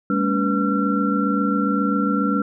sine tone cluster, 201.6 / 229 / 283.7 / 490 / 1361 Hz, G3 / A#3 / C#4 / B4 / F6, +49 / -31 / +40 / -14 / -45 cents, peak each -21 / -28 / -22 / -29 / -24 dBFS, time 0.1-2.42 s, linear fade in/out 2 ms, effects none

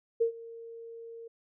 sine tone with ADSR envelope, 460 Hz, A#4, 23 cents flat, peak -21 dBFS, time 0.2-1.28 s, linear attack 15 ms, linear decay 100 ms, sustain -21 dB, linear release 8 ms, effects none

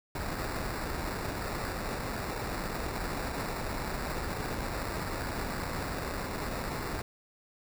pink noise with sample-and-hold, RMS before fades -35 dBFS, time 0.15-7.02 s, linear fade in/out 2 ms, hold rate 3150 Hz, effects none

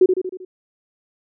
sine tone with echo, 370 Hz, F#4, in tune, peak -8 dBFS, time 0.01-0.06 s, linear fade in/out 5 ms, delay 78 ms, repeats 5, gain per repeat -5 dB, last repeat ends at 0.45 s, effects none

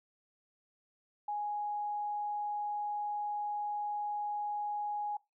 sine tone, 830.6 Hz, G#5, in tune, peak -33 dBFS, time 1.28-5.17 s, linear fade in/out 5 ms, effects noise-tail reverb RT60 0.2 s tail -20 dB re dry

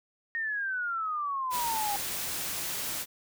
sine exponential sweep, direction down, 1860 to 800 Hz, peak -29 dBFS, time 0.35-1.96 s, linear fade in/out 0 ms
white noise, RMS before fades -34 dBFS, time 1.5-3.06 s, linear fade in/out 50 ms
effects none

